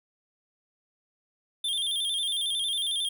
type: tone with vibrato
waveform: square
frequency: 3386 Hz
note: G#7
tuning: 33 cents sharp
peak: -27 dBFS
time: 1.64-3.09 s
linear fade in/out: 5 ms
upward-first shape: square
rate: 11 Hz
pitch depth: 77 cents each way
effects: none